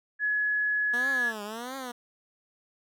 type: tone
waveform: sine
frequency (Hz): 1693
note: G#6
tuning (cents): +33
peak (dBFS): -24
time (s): 0.19-1.33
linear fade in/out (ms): 50
type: tone with vibrato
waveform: 10% pulse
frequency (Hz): 235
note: A#3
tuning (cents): +14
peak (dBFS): -27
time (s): 0.93-1.92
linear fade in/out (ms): 10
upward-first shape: triangle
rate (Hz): 1.5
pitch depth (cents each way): 260
effects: none